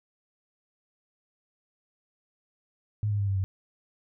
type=tone with pitch steps; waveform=sine; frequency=105.4 / 102.75 / 100.18 / 97.66 / 95.21 Hz; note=G#2 / G#2 / G2 / G2 / G2; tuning=+26 / -18 / +38 / -6 / -50 cents; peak=-24 dBFS; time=3.03-3.44 s; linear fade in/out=0 ms; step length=82 ms; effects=none